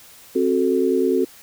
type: chord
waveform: sine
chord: F# diminished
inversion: second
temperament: equal with one note detuned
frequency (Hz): 264.7 / 370 / 440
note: C4 / F#4 / A4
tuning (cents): +20 / 0 / 0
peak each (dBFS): -21 / -19 / -21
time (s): 0.35-1.25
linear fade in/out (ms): 10
effects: white hiss -46 dBFS RMS until 1.42 s